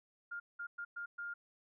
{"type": "tone bursts at uneven times", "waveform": "sine", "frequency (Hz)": 1408, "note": "F6", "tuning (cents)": 14, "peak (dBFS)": -40, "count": 5, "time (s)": [[0.31, 0.4], [0.59, 0.67], [0.78, 0.85], [0.96, 1.06], [1.18, 1.34]], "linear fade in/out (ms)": 10, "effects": []}